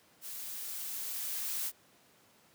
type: noise with level ramp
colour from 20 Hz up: blue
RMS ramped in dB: -43 to -35 dBFS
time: 0.21-1.72 s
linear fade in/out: 50 ms
effects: pink hiss -64 dBFS RMS until 2.54 s + high-pass 150 Hz 12 dB/octave